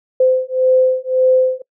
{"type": "beating tone pair", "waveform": "sine", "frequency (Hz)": [514, 515.8], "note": ["C5", "C5"], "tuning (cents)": [-31, -25], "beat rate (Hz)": 1.8, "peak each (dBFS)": -14, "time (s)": [0.2, 1.62], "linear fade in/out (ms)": 5, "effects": ["noise-tail reverb RT60 0.1 s tail -24 dB re dry"]}